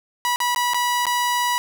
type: tone with dropouts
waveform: sawtooth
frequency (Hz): 975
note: B5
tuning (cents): -23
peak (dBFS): -15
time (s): 0.25-1.58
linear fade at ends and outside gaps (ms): 0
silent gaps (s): 0.36-0.403 / 0.547-0.561 / 0.735-0.744 / 1.055-1.067
effects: none